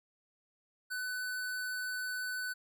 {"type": "tone", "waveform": "square", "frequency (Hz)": 1501, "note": "F#6", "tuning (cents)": 24, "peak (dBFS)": -36, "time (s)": [0.9, 2.54], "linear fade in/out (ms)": 20, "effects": []}